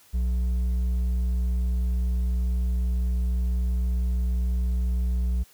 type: tone with hard clipping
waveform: sine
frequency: 61 Hz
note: B1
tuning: 21 cents flat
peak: -23 dBFS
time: 0.13-5.44 s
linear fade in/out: 20 ms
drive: 4 dB
effects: white hiss -56 dBFS RMS until 5.53 s